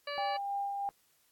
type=harmonic tone; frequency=577 Hz; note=D5; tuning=31 cents flat; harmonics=1 / 2 / 3 / 4 / 5 / 7 / 8; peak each=-39 / -42 / -44 / -45 / -46 / -47 / -48 dBFS; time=0.07-0.37 s; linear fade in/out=5 ms
type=tone with tremolo; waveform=sine; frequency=800 Hz; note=G5; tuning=35 cents sharp; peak=-31 dBFS; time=0.18-0.89 s; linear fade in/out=0 ms; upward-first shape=sine; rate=3.1 Hz; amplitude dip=30%
effects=white hiss -70 dBFS RMS until 1.31 s + AAC 64 kbps